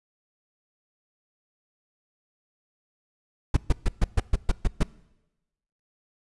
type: noise bursts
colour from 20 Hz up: brown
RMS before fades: -18 dBFS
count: 9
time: 3.54-4.832 s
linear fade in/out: 5 ms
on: 28 ms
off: 130 ms
effects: noise-tail reverb RT60 1.0 s tail -22 dB re dry + resampled to 24000 Hz